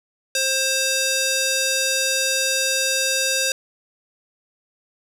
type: tone with band-pass filter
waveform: square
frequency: 530 Hz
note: C5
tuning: 22 cents sharp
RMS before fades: -21 dBFS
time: 0.35-3.52 s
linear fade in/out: 2 ms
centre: 6000 Hz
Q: 0.96
effects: none